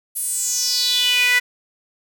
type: tone with high-pass filter sweep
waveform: sawtooth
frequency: 493.9 Hz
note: B4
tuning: in tune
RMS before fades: -19 dBFS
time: 0.15-1.4 s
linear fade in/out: 20 ms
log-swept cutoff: 11000 to 1900 Hz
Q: 5.4
effects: none